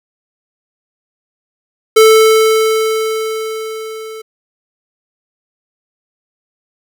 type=tone with level ramp; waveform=square; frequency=440 Hz; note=A4; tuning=in tune; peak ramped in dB=-3 to -27 dBFS; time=1.96-4.22 s; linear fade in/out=10 ms; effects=none